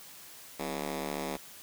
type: ring-modulated tone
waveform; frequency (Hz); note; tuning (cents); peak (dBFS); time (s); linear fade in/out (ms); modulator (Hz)
10% pulse; 146.83; D3; 0; -22; 0.59-1.37; 10; 111
effects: white hiss -50 dBFS RMS until 1.62 s + high-pass 60 Hz 12 dB/octave